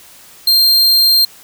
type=tone; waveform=45% pulse; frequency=4186 Hz; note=C8; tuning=in tune; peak=-7 dBFS; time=0.47-1.25 s; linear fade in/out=5 ms; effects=white hiss -41 dBFS RMS until 1.43 s